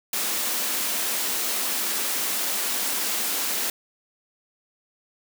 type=high-pass noise; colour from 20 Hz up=white; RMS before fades=-26 dBFS; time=0.13-3.7 s; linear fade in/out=2 ms; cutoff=190 Hz; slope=96 dB/octave; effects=none